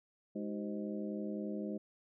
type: harmonic tone with a mistuned harmonic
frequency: 103.83 Hz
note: G#2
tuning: in tune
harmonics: 2 / 3 / 4 / 5 / 6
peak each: -39 / -43 / -45 / -47 / -49 dBFS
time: 0.35-1.78 s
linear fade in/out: 10 ms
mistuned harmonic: 4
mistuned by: -140 cents
effects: none